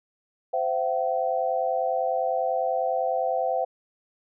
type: tone cluster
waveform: sine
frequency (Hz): 518 / 673 / 763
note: C5 / E5 / G5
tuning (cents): -17 / +36 / -47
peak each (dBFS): -27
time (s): 0.53-3.65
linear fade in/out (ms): 10
effects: none